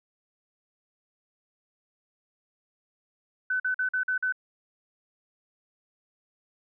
sine tone bursts, 1510 Hz, F#6, 35 cents sharp, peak -24 dBFS, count 6, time 3.5-4.324 s, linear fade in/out 5 ms, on 99 ms, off 46 ms, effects none

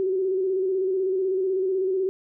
sine tone with vibrato, 378 Hz, F#4, 37 cents sharp, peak -21 dBFS, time 0-2.09 s, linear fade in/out 0 ms, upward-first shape square, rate 16 Hz, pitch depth 39 cents each way, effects none

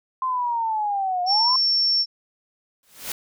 sine linear two-way sweep, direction down then up, 1047 to 708 to 1047 Hz, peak -21 dBFS, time 0.22-1.56 s, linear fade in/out 2 ms, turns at 1.23 s
sine tone, 5440 Hz, F8, 46 cents flat, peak -17 dBFS, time 1.26-2.06 s, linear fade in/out 50 ms
white noise with exponential growth, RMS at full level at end -26 dBFS, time 2.83-3.12 s, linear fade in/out 2 ms, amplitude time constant 63 ms
effects none

